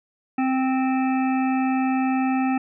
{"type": "harmonic tone", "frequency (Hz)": 261.6, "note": "C4", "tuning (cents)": 0, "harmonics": [1, 3, 5, 7, 9, 10], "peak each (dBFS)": [-20, -26, -34, -37, -39, -36], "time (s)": [0.38, 2.58], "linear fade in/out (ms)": 5, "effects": []}